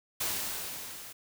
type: noise with level ramp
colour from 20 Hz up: white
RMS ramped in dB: -31 to -46 dBFS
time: 0.2-1.13 s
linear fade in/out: 10 ms
effects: none